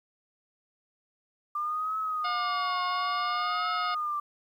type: tone with vibrato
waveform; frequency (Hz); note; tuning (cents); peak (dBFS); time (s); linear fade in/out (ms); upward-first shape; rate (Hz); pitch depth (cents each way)
sine; 1187; D6; +18; -28; 1.55-4.2; 5; triangle; 0.58; 150
type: harmonic tone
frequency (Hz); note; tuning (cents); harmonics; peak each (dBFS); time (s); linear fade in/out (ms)
717; F5; +45; 1 / 2 / 3 / 4 / 5 / 6 / 7; -35 / -38 / -40 / -41 / -42 / -43 / -43; 2.24-3.95; 10
effects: 10-bit